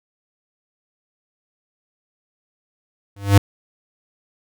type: tone with exponential growth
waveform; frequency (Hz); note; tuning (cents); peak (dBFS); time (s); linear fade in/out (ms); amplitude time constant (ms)
square; 100; G2; +35; -5; 3.16-3.38; 5; 47
effects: none